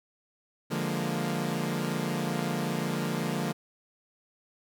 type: chord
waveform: sawtooth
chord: Bb dominant seventh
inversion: first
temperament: equal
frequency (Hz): 146.83 / 174.61 / 207.7 / 233.1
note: D3 / F3 / Ab3 / Bb3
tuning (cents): 0 / 0 / 0 / 0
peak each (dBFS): -30 / -29 / -32 / -30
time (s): 0.7-3.53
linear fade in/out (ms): 20
effects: none